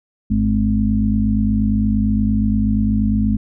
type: harmonic tone with a mistuned harmonic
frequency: 52.2 Hz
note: G#1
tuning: 10 cents sharp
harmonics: 1 / 2 / 4 / 5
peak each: -20 / -22 / -16 / -23 dBFS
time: 0.3-3.37 s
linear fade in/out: 10 ms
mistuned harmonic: 4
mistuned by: +30 cents
effects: none